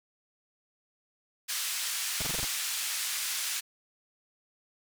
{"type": "band-pass noise", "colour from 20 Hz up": "white", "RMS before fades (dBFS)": -33, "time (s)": [1.48, 3.61], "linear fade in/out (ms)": 20, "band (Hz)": [1600, 10000], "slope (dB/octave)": 12}
{"type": "noise bursts", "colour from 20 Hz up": "pink", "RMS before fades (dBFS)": -34, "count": 6, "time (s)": [2.2, 2.449], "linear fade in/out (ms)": 5, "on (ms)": 24, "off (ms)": 21}
{"effects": []}